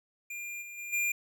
square tone with level steps, 2400 Hz, D7, 37 cents sharp, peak -38 / -43 / -39 / -28 dBFS, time 0.3-1.12 s, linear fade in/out 5 ms, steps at 0.61 / 0.77 / 0.92 s, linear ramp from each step 20 ms, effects none

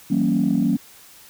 sine chord, E diminished seventh, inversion none, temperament equal with one note detuned, 164.81 / 191.52 / 233.1 / 277.2 Hz, E3 / G3 / Bb3 / Db4, 0 / -40 / 0 / 0 cents, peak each -25 / -21 / -20 / -21 dBFS, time 0.1-0.77 s, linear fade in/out 10 ms, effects tanh soft clip ceiling -9 dBFS + white hiss -47 dBFS RMS until 1.29 s

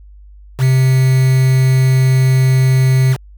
triangle tone with quantisation, 130.81 Hz, C3, in tune, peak -6 dBFS, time 0.58-3.17 s, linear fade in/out 50 ms, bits 4, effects added 50 Hz sine -36 dBFS peak until 3.37 s

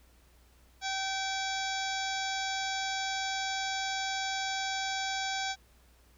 harmonic tone with a mistuned harmonic, 772 Hz, G5, 27 cents flat, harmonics 1 / 2 / 3 / 4 / 5 / 6 / 7 / 8 / 9, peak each -35 / -38 / -40 / -41 / -42 / -43 / -43 / -44 / -45 dBFS, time 0.81-5.56 s, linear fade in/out 50 ms, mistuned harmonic 4, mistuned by +140 cents, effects added 60 Hz sine -60 dBFS peak until 6.17 s + pink hiss -65 dBFS RMS until 6.17 s

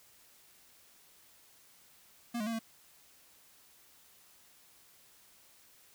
square tone with pitch steps, 236.8 / 210.6 / 229.6 / 225 Hz, A#3 / G#3 / A#3 / A3, +27 / +24 / -26 / +39 cents, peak -34 dBFS, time 2.34-2.592 s, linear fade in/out 10 ms, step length 63 ms, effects white hiss -62 dBFS RMS until 5.94 s

